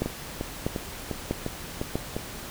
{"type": "two click trains", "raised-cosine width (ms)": 2, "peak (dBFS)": [-15, -12], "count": [7, 4], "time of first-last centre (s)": [[0.06, 2.165], [0.02, 1.955]], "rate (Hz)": [2.85, 1.55], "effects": ["pink hiss -39 dBFS RMS until 2.5 s"]}